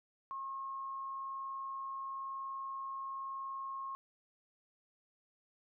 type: tone with amplitude modulation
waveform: sine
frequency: 1080 Hz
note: C#6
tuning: 45 cents flat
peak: -38 dBFS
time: 0.31-3.95 s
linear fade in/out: 0 ms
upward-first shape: sine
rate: 121 Hz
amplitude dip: 25%
effects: none